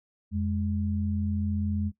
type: tone pair together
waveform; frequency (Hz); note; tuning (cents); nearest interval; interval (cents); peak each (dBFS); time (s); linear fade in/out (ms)
sine; 87.18 / 207.7; F2 / G#3; -3 / 0; octave + minor third; 1503; -28 / -29; 0.31-1.92; 50
effects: noise-tail reverb RT60 0.1 s tail -17 dB re dry